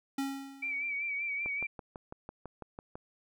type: tone with exponential decay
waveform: square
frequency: 273.5 Hz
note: C#4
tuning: 23 cents flat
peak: -30 dBFS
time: 0.18-0.97 s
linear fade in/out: 5 ms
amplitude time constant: 170 ms
type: tone with vibrato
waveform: sine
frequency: 2302 Hz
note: D7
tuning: 35 cents flat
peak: -32 dBFS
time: 0.62-1.67 s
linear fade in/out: 10 ms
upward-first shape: sine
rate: 5.2 Hz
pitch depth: 51 cents each way
type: click train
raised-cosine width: 1 ms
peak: -28 dBFS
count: 10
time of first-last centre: 1.46-2.955 s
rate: 6.02 Hz
effects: none